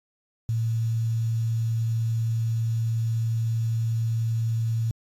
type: tone with quantisation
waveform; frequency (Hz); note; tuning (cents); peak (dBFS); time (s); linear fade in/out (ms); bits
sine; 113.8; A#2; -41; -22; 0.49-4.91; 0; 8
effects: AAC 48 kbps